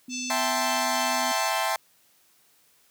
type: tone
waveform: sine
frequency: 251.5 Hz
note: B3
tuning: 32 cents sharp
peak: -35 dBFS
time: 0.08-1.32 s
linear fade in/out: 5 ms
type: harmonic tone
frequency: 880 Hz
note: A5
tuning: in tune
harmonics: 3 / 4 / 5 / 6 / 7 / 8 / 9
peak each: -36 / -41 / -40 / -41 / -34 / -47 / -46 dBFS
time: 0.09-1.53 s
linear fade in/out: 50 ms
type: chord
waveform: sawtooth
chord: A minor seventh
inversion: second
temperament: equal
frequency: 659.3 / 784 / 880 / 1046.5 Hz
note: E5 / G5 / A5 / C6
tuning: 0 / 0 / 0 / 0 cents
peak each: -26 dBFS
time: 0.3-1.76 s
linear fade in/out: 2 ms
effects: white hiss -62 dBFS RMS until 2.9 s + high-pass 80 Hz 12 dB/octave